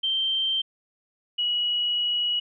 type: tone pair in turn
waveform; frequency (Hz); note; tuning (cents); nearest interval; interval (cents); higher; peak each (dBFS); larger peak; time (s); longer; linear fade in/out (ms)
sine; 3136 / 2917; G7 / F#7; 0 / -25; minor second; 125; first; -22; neither; 0.03-0.62 / 1.38-2.4; second; 10
effects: none